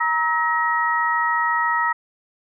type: tone cluster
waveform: sine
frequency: 943 / 1291 / 1897 Hz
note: A#5 / E6 / A#6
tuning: +20 / -37 / +30 cents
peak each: -22 dBFS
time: 0-1.93 s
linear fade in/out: 10 ms
effects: none